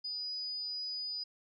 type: tone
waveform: sine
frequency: 4951 Hz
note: D#8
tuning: 9 cents flat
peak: -36 dBFS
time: 0.04-1.24 s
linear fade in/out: 10 ms
effects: none